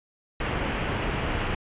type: low-pass noise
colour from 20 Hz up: pink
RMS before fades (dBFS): -28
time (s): 0.4-1.55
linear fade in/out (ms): 5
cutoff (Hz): 3100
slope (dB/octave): 48
effects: resampled to 8000 Hz